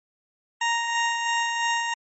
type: tone with tremolo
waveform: 20% pulse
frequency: 932.3 Hz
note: A#5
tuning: in tune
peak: -16 dBFS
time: 0.61-1.94 s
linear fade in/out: 5 ms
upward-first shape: sine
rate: 3 Hz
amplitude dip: 40%
effects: MP3 32 kbps